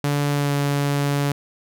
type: tone with pitch glide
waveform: sawtooth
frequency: 144.2 to 142.54 Hz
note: D3 to C#3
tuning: -31 to +49 cents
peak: -15 dBFS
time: 0.04-1.32 s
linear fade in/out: 2 ms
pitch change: -20 cents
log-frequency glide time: 0.33-0.52 s
effects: none